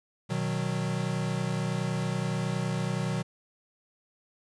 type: chord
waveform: square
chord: B major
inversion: none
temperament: equal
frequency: 123.47 / 155.56 / 185 Hz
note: B2 / D#3 / F#3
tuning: 0 / 0 / 0 cents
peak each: -33 dBFS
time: 0.29-3.23 s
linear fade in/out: 20 ms
effects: resampled to 22050 Hz + 11-bit